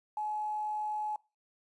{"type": "tone with quantisation", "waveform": "sine", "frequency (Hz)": 849, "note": "G#5", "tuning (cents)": 38, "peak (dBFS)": -32, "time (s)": [0.17, 1.16], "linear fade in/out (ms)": 2, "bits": 10, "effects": ["noise-tail reverb RT60 0.3 s tail -23 dB re dry", "resampled to 24000 Hz"]}